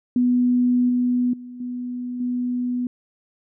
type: tone with level steps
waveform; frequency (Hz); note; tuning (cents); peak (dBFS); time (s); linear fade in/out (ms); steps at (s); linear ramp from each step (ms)
sine; 246.9; B3; 0; -15 / -17 / -34 / -26 / -21; 0.16-2.87; 2; 0.89 / 1.33 / 1.6 / 2.2; 5
effects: none